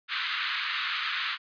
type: band-pass noise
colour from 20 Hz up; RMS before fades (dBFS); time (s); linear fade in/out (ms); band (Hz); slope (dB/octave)
pink; -31; 0.08-1.38; 50; 1200 to 4200; 48
effects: resampled to 11025 Hz